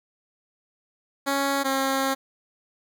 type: tone pair in turn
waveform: 10% pulse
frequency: 277.2 / 269 Hz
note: C#4 / C4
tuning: 0 / +48 cents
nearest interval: minor second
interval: 52 cents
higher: first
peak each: -14 dBFS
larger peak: neither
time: 1.26-1.64 / 1.64-2.15 s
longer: second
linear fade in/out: 20 ms
effects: none